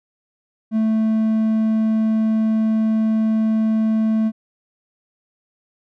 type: tone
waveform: triangle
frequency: 220 Hz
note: A3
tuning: in tune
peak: -13 dBFS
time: 0.71-4.32 s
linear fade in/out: 50 ms
effects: none